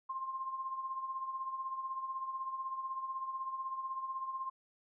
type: tone with tremolo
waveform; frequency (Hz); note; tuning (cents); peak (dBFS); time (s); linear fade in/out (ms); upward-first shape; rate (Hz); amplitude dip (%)
sine; 1057; C6; +17; -34; 0.09-4.5; 10; triangle; 16; 65
effects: none